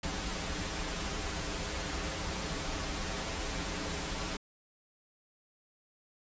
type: noise with comb filter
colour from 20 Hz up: pink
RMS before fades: -36 dBFS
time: 0.03-4.37 s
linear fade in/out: 5 ms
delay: 8.4 ms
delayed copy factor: -0.75
effects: resampled to 16000 Hz